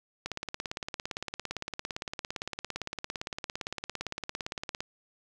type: click train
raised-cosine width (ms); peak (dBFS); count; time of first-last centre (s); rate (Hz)
0.2; -17; 81; 0.26-4.805; 17.6
effects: 9-bit